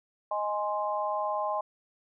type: chord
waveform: sine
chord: Ab major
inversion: second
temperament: equal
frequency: 622.3 / 830.6 / 1046.5 Hz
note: Eb5 / Ab5 / C6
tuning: 0 / 0 / 0 cents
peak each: -32 dBFS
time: 0.31-1.61 s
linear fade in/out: 5 ms
effects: none